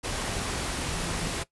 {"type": "tone in noise", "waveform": "sine", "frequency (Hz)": 164.81, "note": "E3", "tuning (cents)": 0, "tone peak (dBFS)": -38, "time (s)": [0.85, 1.3], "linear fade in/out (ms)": 20, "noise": "pink", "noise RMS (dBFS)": -31, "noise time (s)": [0.03, 1.44], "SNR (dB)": -10, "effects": ["noise-tail reverb RT60 0.1 s tail -18 dB re dry", "resampled to 24000 Hz"]}